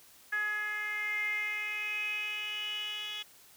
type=tone with band-pass filter sweep; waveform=10% pulse; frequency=420.9 Hz; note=G#4; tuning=23 cents sharp; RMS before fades=-35 dBFS; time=0.32-3.23 s; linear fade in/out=10 ms; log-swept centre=1700 to 3300 Hz; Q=8.6; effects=white hiss -58 dBFS RMS until 3.56 s